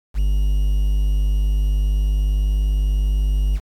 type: tone with quantisation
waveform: triangle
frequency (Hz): 50.1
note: G1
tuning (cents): +38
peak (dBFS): -13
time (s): 0.14-3.6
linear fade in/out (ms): 50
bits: 7
effects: AAC 64 kbps